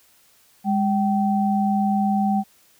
sine tone pair together, 204.1 / 772 Hz, G#3 / G5, -30 / -27 cents, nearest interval octave + major seventh, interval 2303 cents, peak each -19 / -22 dBFS, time 0.64-2.44 s, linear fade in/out 50 ms, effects white hiss -57 dBFS RMS until 2.79 s

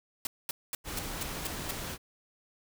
white noise bursts, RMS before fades -34 dBFS, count 7, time 0.25-1.71 s, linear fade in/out 2 ms, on 20 ms, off 220 ms
pink noise, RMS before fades -38 dBFS, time 0.84-1.98 s, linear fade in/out 50 ms
effects none

